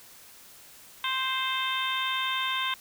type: harmonic tone with a mistuned harmonic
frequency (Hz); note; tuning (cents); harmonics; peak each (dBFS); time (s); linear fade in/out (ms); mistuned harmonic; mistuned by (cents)
523.3; C5; 0; 2 / 3 / 4 / 5 / 6 / 7; -31 / -35 / -35 / -36 / -34 / -33; 1.04-2.74; 2; 7; -22
effects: white hiss -51 dBFS RMS until 2.8 s